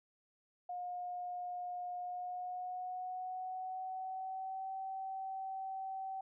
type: tone with pitch glide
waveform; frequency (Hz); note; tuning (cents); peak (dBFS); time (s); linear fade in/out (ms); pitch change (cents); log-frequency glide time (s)
sine; 716 to 767.4; F5 to G5; +43 to -37; -39; 0.69-6.21; 5; +120; 1.97-4.72
effects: none